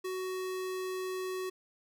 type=tone; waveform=square; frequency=372.5 Hz; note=F#4; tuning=12 cents sharp; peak=-35 dBFS; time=0.04-1.5 s; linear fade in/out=10 ms; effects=none